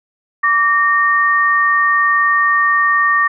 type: tone pair together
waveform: sine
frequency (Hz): 1159.8 / 1841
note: D6 / A#6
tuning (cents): -22 / -22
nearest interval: minor sixth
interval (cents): 800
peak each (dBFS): -13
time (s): 0.43-3.28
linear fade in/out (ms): 10
effects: none